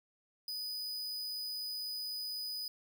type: tone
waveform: 45% pulse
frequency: 4978 Hz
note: D#8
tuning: in tune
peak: -37 dBFS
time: 0.48-2.68 s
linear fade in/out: 2 ms
effects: none